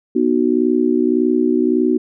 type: chord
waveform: sine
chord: B major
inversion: none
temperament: just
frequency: 246.9 / 308.7 / 370.4 Hz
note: B3 / D#4 / F#4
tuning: 0 / -14 / +2 cents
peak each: -17 dBFS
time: 0.15-1.98 s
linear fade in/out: 10 ms
effects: none